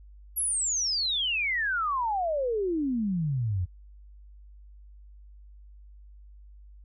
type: exponential sweep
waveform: sine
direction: down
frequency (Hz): 11630 to 84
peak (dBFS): -25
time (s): 0.36-3.66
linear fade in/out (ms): 20
effects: added 50 Hz sine -47 dBFS peak until 6.84 s